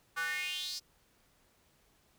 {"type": "tone with high-pass filter sweep", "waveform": "square", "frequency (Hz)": 164.81, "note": "E3", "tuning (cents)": 0, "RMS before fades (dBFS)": -37, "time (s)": [0.16, 0.8], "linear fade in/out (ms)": 20, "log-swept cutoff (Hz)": [1300, 5200], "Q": 5.6, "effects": ["pink hiss -69 dBFS RMS until 2.18 s"]}